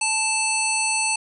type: harmonic tone with a mistuned harmonic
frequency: 880 Hz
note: A5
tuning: in tune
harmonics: 1 / 3 / 5 / 7 / 9 / 10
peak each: -27 / -24 / -29 / -32 / -28 / -26 dBFS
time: 0.01-1.16 s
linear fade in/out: 5 ms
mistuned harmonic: 7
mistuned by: -19 cents
effects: none